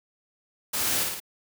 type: noise with echo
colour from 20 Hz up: white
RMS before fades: -28 dBFS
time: 0.73-1.04 s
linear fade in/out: 10 ms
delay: 54 ms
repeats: 3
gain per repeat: -3 dB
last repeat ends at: 1.202 s
effects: none